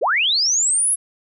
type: linear sweep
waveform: sine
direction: up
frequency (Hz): 329.6 to 11000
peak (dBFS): -15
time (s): 0.01-0.96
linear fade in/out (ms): 20
effects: none